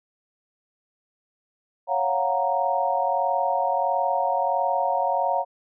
sine chord, Gb major seventh, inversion second, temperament equal, 554.4 / 698.5 / 740 / 932.3 Hz, Db5 / F5 / Gb5 / Bb5, 0 / 0 / 0 / 0 cents, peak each -27 / -26 / -26 / -25 dBFS, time 1.87-5.45 s, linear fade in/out 50 ms, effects none

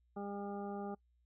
harmonic tone, 201.5 Hz, G3, 48 cents sharp, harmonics 1 / 2 / 3 / 4 / 6 / 7, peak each -43 / -45 / -51 / -46 / -54 / -61 dBFS, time 0.16-0.95 s, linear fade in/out 10 ms, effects noise-tail reverb RT60 0.1 s tail -25 dB re dry + added 60 Hz sine -70 dBFS peak until 1.25 s

